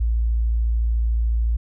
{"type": "tone", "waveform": "sine", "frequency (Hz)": 56.9, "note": "A#1", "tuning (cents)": -41, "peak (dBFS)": -17, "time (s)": [0, 1.57], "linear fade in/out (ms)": 10, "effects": []}